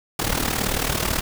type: noise with amplitude modulation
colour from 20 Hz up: pink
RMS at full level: -20 dBFS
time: 0.19-1.21 s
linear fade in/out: 5 ms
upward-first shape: sine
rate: 38.3 Hz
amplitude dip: 75%
effects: none